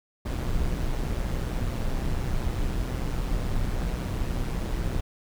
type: noise with amplitude modulation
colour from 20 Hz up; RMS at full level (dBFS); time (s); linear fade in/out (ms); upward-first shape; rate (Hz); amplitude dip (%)
brown; -25; 0.25-5.01; 10; sine; 125; 50
effects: none

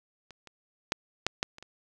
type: clicks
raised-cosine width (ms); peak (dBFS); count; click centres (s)
0.2; -30 / -30 / -9 / -8 / -10 / -29 / -28; 7; 0.307 / 0.473 / 0.921 / 1.266 / 1.429 / 1.584 / 1.626
effects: none

